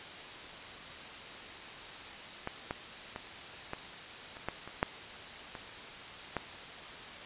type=clicks; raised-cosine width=0.5 ms; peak=-20 / -19 / -24 / -21 / -30 / -18 / -28 / -11 / -26 / -17 dBFS; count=10; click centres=2.474 / 2.709 / 3.161 / 3.734 / 4.369 / 4.486 / 4.676 / 4.829 / 5.552 / 6.367 s; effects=white hiss -45 dBFS RMS until 7.25 s + resampled to 8000 Hz